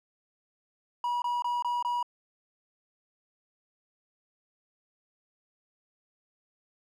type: tone bursts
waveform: triangle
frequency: 967 Hz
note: B5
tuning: 37 cents flat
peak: -25 dBFS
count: 5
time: 1.04-2.028 s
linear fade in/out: 2 ms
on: 180 ms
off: 22 ms
effects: none